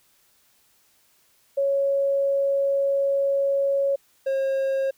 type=tone pair in turn; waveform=sine / triangle; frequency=554 / 538.9 Hz; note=C#5 / C#5; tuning=-1 / -49 cents; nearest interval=unison; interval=48 cents; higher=first; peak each=-19 dBFS; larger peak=neither; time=1.57-3.96 / 4.26-4.91 s; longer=first; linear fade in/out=10 ms; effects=white hiss -62 dBFS RMS until 4.97 s